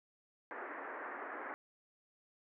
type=band-pass noise; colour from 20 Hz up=white; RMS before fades=-45 dBFS; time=0.51-1.54 s; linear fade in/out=0 ms; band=270 to 1900 Hz; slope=48 dB/octave; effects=none